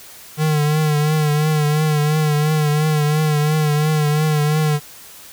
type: tone with vibrato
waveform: square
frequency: 151.8 Hz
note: D#3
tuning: 42 cents flat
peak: -15 dBFS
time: 0.37-4.8 s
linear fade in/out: 50 ms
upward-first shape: triangle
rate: 2.9 Hz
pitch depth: 55 cents each way
effects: white hiss -40 dBFS RMS until 5.32 s